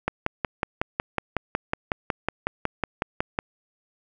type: click train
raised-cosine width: 0.5 ms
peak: -8 dBFS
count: 19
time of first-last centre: 0.08-3.389 s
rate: 5.44 Hz
effects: none